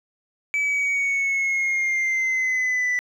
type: exponential sweep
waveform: sine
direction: down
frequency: 2303 to 1975.5 Hz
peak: -17 dBFS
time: 0.54-2.99 s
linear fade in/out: 0 ms
effects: tanh soft clip ceiling -19 dBFS + 9-bit